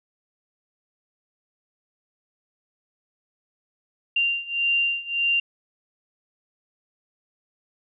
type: beating tone pair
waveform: sine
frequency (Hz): 2779 / 2780.7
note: F7 / F7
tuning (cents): -9 / -8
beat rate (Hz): 1.7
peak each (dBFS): -25 / -23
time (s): 4.16-5.4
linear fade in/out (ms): 5
effects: none